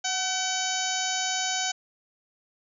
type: harmonic tone with a mistuned harmonic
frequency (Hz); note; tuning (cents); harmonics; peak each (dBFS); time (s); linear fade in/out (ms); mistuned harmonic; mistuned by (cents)
760; F#5; +46; 1 / 2 / 3 / 4 / 5 / 6 / 7 / 8 / 9; -32 / -34 / -37 / -34 / -37 / -37 / -37 / -33 / -33; 0.04-1.72; 10; 1; -39
effects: none